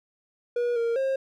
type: tone with pitch steps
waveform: triangle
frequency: 481.3 / 464.9 / 535 Hz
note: B4 / A#4 / C5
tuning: -45 / -5 / +38 cents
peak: -21 dBFS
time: 0.56-1.16 s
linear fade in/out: 5 ms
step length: 200 ms
effects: none